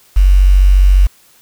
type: tone with quantisation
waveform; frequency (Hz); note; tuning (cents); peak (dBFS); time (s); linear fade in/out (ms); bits
sine; 47.16; F#1; +34; -4; 0.16-1.07; 10; 5
effects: white hiss -48 dBFS RMS until 1.41 s

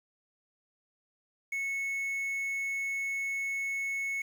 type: tone with quantisation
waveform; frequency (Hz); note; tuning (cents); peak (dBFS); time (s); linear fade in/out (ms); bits
triangle; 2200; C#7; -14; -29; 1.52-4.22; 5; 9
effects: none

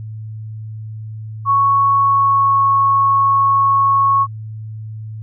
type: tone with pitch glide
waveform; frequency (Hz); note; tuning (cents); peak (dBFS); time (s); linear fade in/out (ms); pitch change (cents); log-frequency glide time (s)
sine; 1108.7 to 1101.7; C#6 to C#6; 0 to -11; -10; 1.45-4.27; 50; -11; 1.96-2.63
effects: added 109 Hz sine -26 dBFS peak until 5.22 s

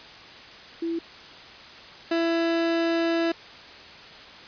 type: tone pair in turn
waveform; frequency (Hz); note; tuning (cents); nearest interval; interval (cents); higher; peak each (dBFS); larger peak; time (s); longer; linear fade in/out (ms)
sine / 30% pulse; 333.4 / 333.4; E4 / E4; +20 / +20; unison; 0; neither; -25 / -19; second; 0.82-0.99 / 2.11-3.32; second; 5
effects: white hiss -44 dBFS RMS until 4.47 s + resampled to 11025 Hz

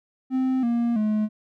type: tone with pitch steps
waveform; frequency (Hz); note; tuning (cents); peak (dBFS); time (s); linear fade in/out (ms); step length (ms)
triangle; 260 / 235.7 / 213.6; C4 / A#3 / G#3; -11 / +19 / +49; -18; 0.3-1.29; 50; 330
effects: none

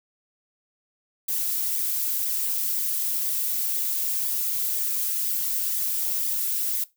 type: noise with flanger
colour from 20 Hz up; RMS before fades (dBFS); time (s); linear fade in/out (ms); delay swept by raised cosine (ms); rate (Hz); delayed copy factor
violet; -26; 1.28-6.84; 5; 0.7 to 5.2; 2; -0.65
effects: noise-tail reverb RT60 0.2 s tail -19 dB re dry

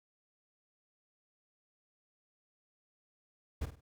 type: noise with echo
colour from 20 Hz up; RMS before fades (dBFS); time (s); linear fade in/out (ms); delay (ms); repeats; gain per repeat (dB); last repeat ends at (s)
brown; -35; 3.61-3.66; 10; 50; 3; -9; 3.81
effects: none

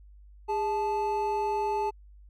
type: tone pair together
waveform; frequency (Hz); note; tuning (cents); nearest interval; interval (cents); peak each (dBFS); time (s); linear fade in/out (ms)
triangle; 408.3 / 870; G#4 / A5; -29 / -20; octave + minor second; 1309; -28 / -26; 0.48-1.91; 20
effects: added 50 Hz sine -49 dBFS peak until 2.29 s

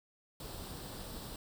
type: noise with comb filter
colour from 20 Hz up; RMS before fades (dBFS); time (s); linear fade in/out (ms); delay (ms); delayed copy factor
pink; -45; 0.4-1.36; 2; 0.23; +0.55
effects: none

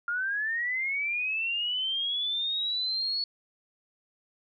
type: linear sweep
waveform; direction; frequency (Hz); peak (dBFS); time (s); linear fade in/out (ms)
sine; up; 1393 to 4416; -27; 0.08-3.24; 2
effects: none

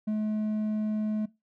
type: tone with hard clipping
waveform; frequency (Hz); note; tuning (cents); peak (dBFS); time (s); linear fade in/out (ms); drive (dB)
sine; 214.1; A3; -47; -27; 0.07-1.26; 10; 3
effects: noise-tail reverb RT60 0.2 s tail -19 dB re dry

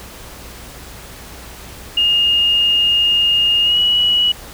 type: tone with pitch glide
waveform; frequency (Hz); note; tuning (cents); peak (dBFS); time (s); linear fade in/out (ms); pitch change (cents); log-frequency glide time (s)
sine; 2839 to 2926; F7 to F#7; +28 to -20; -11; 1.97-4.32; 5; +52; 3.63-3.79
effects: added 60 Hz sine -40 dBFS peak until 4.53 s + pink hiss -36 dBFS RMS until 4.53 s

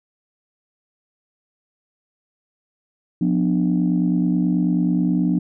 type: chord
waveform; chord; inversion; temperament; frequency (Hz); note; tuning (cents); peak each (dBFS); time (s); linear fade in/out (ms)
sine; B diminished; second; just; 177.8 / 246.9 / 296.3; F3 / B3 / D4; +31 / 0 / +15; -18 / -21 / -21; 3.21-5.39; 5
effects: tanh soft clip ceiling -9 dBFS

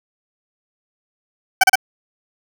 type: tone bursts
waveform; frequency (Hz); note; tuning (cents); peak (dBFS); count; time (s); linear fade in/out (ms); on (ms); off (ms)
20% pulse; 762; G5; -49; -3; 3; 1.61-1.756; 5; 26; 34
effects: none

